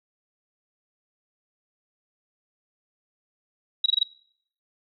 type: tone bursts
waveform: sine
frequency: 3859 Hz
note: B7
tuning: 41 cents flat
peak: -16 dBFS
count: 5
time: 3.84-4.032 s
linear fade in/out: 5 ms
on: 20 ms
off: 23 ms
effects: noise-tail reverb RT60 0.6 s tail -20 dB re dry